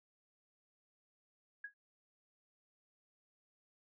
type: tone with exponential decay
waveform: sine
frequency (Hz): 1659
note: G#6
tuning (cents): -2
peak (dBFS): -39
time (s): 1.64-1.74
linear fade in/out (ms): 5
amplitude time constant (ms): 20
effects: none